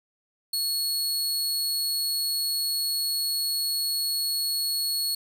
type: tone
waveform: sawtooth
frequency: 4350 Hz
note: C#8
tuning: 33 cents flat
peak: -22 dBFS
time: 0.53-5.15 s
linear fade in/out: 5 ms
effects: none